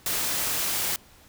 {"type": "noise", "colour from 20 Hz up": "white", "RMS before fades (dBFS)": -27, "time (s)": [0.06, 0.96], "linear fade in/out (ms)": 2, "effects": ["pink hiss -54 dBFS RMS until 1.28 s"]}